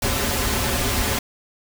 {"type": "noise with comb filter", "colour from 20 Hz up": "pink", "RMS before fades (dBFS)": -22, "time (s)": [0.02, 1.19], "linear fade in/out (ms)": 5, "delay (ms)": 6.3, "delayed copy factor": -0.8, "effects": []}